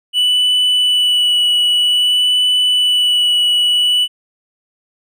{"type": "tone with vibrato", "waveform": "triangle", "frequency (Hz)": 2962, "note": "F#7", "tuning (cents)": 1, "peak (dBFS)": -9, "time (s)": [0.13, 4.08], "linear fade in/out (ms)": 50, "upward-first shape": "sine", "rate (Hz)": 0.52, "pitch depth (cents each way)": 13, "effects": []}